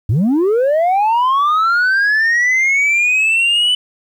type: linear sweep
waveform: sine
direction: up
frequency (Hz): 90.3 to 3000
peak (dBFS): -8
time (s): 0.09-3.75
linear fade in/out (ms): 5
effects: tanh soft clip ceiling -10 dBFS + 8-bit